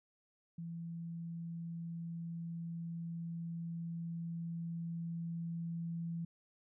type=tone with level ramp; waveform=sine; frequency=167.7 Hz; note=E3; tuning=30 cents sharp; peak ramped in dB=-41 to -37 dBFS; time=0.58-6.25 s; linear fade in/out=5 ms; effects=none